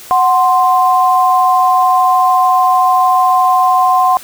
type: tone pair together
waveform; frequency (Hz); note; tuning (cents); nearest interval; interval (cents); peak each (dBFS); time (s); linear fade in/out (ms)
sine; 740 / 1046.5; F#5 / C6; 0 / 0; tritone; 600; -10; 0.11-4.17; 0
effects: white hiss -34 dBFS RMS until 4.23 s